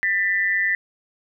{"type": "tone pair together", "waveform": "sine", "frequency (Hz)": [1788, 1979], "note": ["A6", "B6"], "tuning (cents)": [27, 3], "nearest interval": "major second", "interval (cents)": 176, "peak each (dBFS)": -21, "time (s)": [0.03, 0.75], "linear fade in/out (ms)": 0, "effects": []}